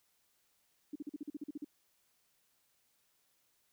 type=tone bursts; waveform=sine; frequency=293.7 Hz; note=D4; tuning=in tune; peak=-38 dBFS; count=11; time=0.93-1.646 s; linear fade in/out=5 ms; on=26 ms; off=43 ms; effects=white hiss -75 dBFS RMS until 3.72 s